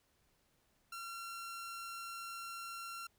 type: tone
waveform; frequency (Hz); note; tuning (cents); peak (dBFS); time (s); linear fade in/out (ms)
sawtooth; 1367; F6; -37; -40; 0.92-3.07; 5
effects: pink hiss -75 dBFS RMS until 3.18 s